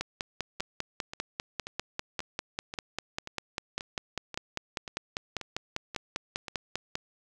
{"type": "two click trains", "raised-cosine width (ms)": 0.2, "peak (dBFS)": [-21, -14], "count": [12, 36], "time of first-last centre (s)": [[0.6, 6.482], [0.01, 6.954]], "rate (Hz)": [1.87, 5.04], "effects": []}